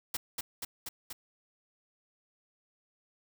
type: noise with echo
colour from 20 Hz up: white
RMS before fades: -34 dBFS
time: 0.14-0.17 s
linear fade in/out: 5 ms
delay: 240 ms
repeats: 4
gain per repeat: -2 dB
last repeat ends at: 1.13 s
effects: none